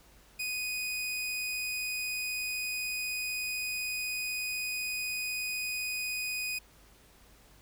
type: tone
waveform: sawtooth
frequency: 2489 Hz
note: D#7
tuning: in tune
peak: -29 dBFS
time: 0.39-6.59 s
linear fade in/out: 10 ms
effects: added 50 Hz sine -61 dBFS peak until 7.61 s + pink hiss -60 dBFS RMS until 7.61 s